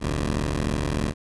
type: tone pair together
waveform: 10% pulse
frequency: 43.3 / 73.1 Hz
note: F1 / D2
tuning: -14 / -7 cents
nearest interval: major sixth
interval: 907 cents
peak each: -18 dBFS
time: 0-1.14 s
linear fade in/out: 50 ms
effects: resampled to 24000 Hz